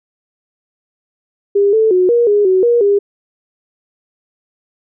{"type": "tone with pitch steps", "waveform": "sine", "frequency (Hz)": [402.4, 440.7, 365.8, 474.4, 412.4, 374.3, 475.4, 403.9], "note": ["G4", "A4", "F#4", "A#4", "G#4", "F#4", "A#4", "G#4"], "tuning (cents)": [45, 3, -20, 30, -12, 20, 34, -48], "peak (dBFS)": -8, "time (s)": [1.55, 2.99], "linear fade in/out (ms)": 10, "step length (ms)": 180, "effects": []}